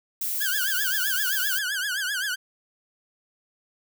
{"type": "noise", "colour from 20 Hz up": "violet", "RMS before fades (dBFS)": -28, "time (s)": [0.21, 1.59], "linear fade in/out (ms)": 5}
{"type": "tone with vibrato", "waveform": "sawtooth", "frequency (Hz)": 1567, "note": "G6", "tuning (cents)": -1, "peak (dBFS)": -22, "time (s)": [0.4, 2.36], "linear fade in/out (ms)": 20, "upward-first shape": "triangle", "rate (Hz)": 7.7, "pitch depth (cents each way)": 170}
{"effects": []}